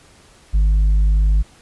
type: tone with tanh clipping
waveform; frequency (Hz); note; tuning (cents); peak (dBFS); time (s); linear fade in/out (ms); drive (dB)
sine; 51.1; G#1; -27; -12; 0.53-1.43; 20; 3
effects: pink hiss -49 dBFS RMS until 1.61 s + resampled to 24000 Hz